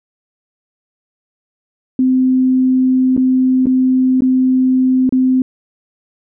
sine tone with dropouts, 257.9 Hz, C4, 25 cents flat, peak -9 dBFS, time 1.99-5.42 s, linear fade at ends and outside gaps 2 ms, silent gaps 3.166-3.176 / 3.658-3.668 / 4.207-4.22 / 5.093-5.124 s, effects none

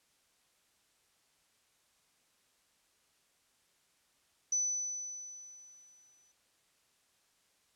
sine tone with exponential decay, 6000 Hz, F#8, 23 cents sharp, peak -27 dBFS, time 4.52-6.32 s, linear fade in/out 5 ms, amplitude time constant 390 ms, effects white hiss -72 dBFS RMS until 7.75 s + low-pass 10000 Hz 12 dB/octave

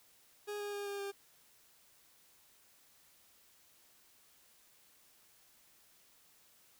40% pulse tone with pitch steps, 413.8 / 410 / 406.2 / 402.5 / 398.8 Hz, G#4 / G#4 / G#4 / G4 / G4, -6 / -22 / -38 / +46 / +30 cents, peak -38 dBFS, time 0.47-1.12 s, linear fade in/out 20 ms, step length 130 ms, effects white hiss -66 dBFS RMS until 6.79 s

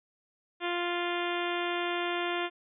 harmonic tone, 349.3 Hz, F4, in tune, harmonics 1 / 2 / 3 / 4 / 5 / 6 / 7 / 8 / 9 / 10, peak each -33 / -36 / -38 / -39 / -40 / -41 / -41 / -42 / -43 / -43 dBFS, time 0.6-2.5 s, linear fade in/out 50 ms, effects none

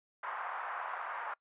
white band-pass noise, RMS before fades -40 dBFS, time 0.23-1.34 s, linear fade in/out 5 ms, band 780 to 1400 Hz, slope 24 dB/octave, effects noise-tail reverb RT60 0.1 s tail -23 dB re dry + resampled to 8000 Hz

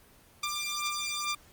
10% pulse beating tone pair, 1188 / 1190.3 Hz, D6 / D6, +20 / +23 cents, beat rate 2.3 Hz, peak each -26 dBFS, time 0.43-1.35 s, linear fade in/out 5 ms, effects pink hiss -58 dBFS RMS until 1.52 s + Opus 24 kbps

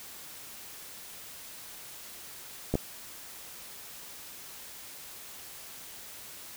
clicks, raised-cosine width 2 ms, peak -13 / -13 dBFS, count 2, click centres 2.74 / 2.754 s, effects white hiss -46 dBFS RMS until 6.56 s

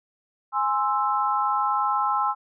sine chord, Ab augmented, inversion none, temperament equal, 830.6 / 1046.5 / 1318.5 Hz, Ab5 / C6 / E6, 0 / 0 / 0 cents, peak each -25 dBFS, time 0.52-2.35 s, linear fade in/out 50 ms, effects none

